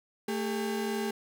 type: tone pair together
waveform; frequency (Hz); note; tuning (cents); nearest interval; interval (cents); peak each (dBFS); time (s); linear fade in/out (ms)
35% pulse; 222.4 / 402.3; A3 / G4; +19 / +45; minor seventh; 1026; -31 / -31; 0.28-1.11; 5
effects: none